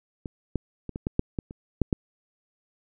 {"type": "clicks", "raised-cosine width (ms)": 3, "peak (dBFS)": [-21, -13, -21, -19, -13, -8, -15, -26, -8, -9], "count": 10, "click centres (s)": [0.258, 0.557, 0.893, 0.959, 1.069, 1.194, 1.388, 1.509, 1.817, 1.928], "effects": []}